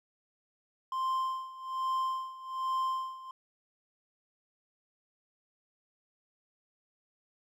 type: tone with tremolo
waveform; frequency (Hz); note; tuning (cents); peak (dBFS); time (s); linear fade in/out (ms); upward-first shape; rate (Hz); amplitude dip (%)
triangle; 1046.5; C6; 0; -26; 0.92-3.31; 2; sine; 1.2; 85
effects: none